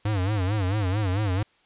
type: tone with vibrato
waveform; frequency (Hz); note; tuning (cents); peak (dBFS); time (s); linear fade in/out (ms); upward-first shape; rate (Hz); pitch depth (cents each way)
square; 99; G2; +18; -23; 0.05-1.43; 5; sine; 4.5; 160
effects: white hiss -62 dBFS RMS until 1.65 s + resampled to 8000 Hz